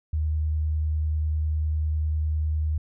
sine tone with vibrato, 77.2 Hz, D#2, 13 cents flat, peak -22 dBFS, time 0.13-2.78 s, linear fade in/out 5 ms, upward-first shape sine, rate 10 Hz, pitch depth 9 cents each way, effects none

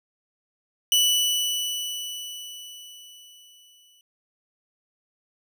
sawtooth tone with exponential decay, 2966 Hz, F#7, 4 cents sharp, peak -13 dBFS, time 0.92-4.01 s, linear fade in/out 1 ms, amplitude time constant 670 ms, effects none

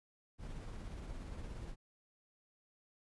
brown noise with tremolo, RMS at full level -44 dBFS, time 0.38-1.76 s, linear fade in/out 50 ms, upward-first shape triangle, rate 17 Hz, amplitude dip 35%, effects resampled to 24000 Hz

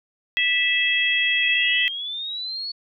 harmonic tone, 656 Hz, E5, 9 cents flat, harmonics 3 / 4 / 5, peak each -22 / -22 / -23 dBFS, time 0.37-1.88 s, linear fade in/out 0 ms
sine linear sweep, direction up, 2479 to 4435 Hz, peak -27 dBFS, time 1.42-2.72 s, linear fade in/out 10 ms
effects none

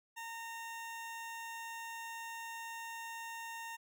20% pulse tone, 918 Hz, A#5, 27 cents flat, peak -38 dBFS, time 0.16-3.77 s, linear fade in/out 20 ms, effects none

